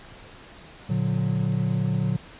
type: chord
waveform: triangle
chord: Bb augmented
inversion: none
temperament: just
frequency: 116.54 / 145.68 / 182.1 Hz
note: Bb2 / D3 / F#3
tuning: 0 / -14 / -27 cents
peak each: -24 dBFS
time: 0.89-2.17 s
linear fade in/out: 10 ms
effects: pink hiss -46 dBFS RMS until 2.39 s + resampled to 8000 Hz